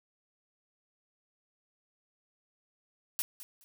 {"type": "noise with echo", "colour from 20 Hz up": "blue", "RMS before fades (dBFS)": -32, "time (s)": [3.19, 3.22], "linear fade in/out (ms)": 0, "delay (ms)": 210, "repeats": 2, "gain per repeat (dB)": -14, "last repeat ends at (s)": 3.64, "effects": []}